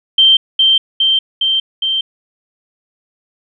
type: tone with echo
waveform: sine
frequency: 3136 Hz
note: G7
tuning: in tune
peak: -5 dBFS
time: 0.18-0.37 s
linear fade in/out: 5 ms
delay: 410 ms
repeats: 4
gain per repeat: -2 dB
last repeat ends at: 2.01 s
effects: none